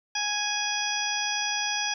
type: harmonic tone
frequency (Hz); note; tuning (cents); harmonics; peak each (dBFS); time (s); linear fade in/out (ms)
830.6; G#5; 0; 1 / 2 / 3 / 4 / 6 / 7; -33 / -33 / -33 / -33 / -33 / -33; 0.15-1.94; 5
effects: 10-bit